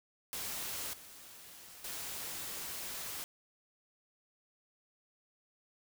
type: noise with level steps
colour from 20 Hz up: white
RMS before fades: -40 / -53 / -42 dBFS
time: 0.33-3.24 s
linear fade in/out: 0 ms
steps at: 0.93 / 1.84 s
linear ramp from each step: 5 ms
effects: none